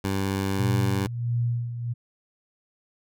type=tone; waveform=15% pulse; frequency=97.2 Hz; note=G2; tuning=14 cents flat; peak=-18 dBFS; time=0.04-1.07 s; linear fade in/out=5 ms
type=tone with tremolo; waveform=sine; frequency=119 Hz; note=A#2; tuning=36 cents sharp; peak=-21 dBFS; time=0.58-1.94 s; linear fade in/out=20 ms; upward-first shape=sine; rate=1.5 Hz; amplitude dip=65%
effects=none